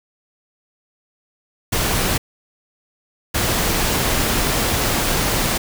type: noise bursts at uneven times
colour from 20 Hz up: pink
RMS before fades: -19 dBFS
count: 2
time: 1.72-2.18 / 3.34-5.58 s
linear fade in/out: 10 ms
effects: none